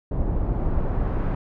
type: noise with low-pass filter sweep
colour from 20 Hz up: brown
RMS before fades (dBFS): -23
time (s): 0.11-1.35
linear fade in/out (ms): 5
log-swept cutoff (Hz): 680 to 1400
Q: 1
effects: none